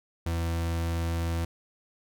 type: tone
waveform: 40% pulse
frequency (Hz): 83.6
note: E2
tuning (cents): +25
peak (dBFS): -26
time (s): 0.26-1.45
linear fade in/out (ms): 5
effects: none